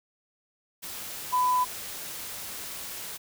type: tone in noise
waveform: sine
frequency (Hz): 1000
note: B5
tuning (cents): +21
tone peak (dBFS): -21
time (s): 1.32-1.65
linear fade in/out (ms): 20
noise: white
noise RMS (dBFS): -38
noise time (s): 0.82-3.18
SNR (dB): +14
effects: none